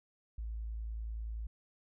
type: tone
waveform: sine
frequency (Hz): 55.2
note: A1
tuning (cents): +6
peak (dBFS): -37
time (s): 0.38-1.47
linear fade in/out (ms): 5
effects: none